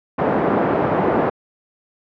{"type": "band-pass noise", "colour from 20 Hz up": "white", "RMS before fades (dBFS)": -18, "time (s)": [0.18, 1.3], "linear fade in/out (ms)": 10, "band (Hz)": [160, 690], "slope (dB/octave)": 12, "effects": ["low-pass 2000 Hz 12 dB/octave"]}